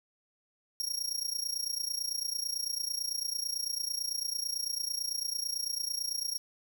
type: tone with amplitude modulation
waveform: sawtooth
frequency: 5588 Hz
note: F8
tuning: in tune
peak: -26 dBFS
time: 0.8-6.38 s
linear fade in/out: 0 ms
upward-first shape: sine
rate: 29 Hz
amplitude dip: 85%
effects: none